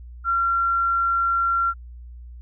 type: tone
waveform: sine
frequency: 1370 Hz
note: F6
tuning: 34 cents flat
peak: -18 dBFS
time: 0.24-1.74 s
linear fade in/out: 50 ms
effects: added 60 Hz sine -37 dBFS peak until 2.41 s